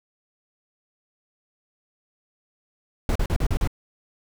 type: noise bursts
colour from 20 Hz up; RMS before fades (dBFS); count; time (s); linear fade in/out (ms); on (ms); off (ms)
brown; -21; 6; 3.09-3.675; 2; 65; 39
effects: none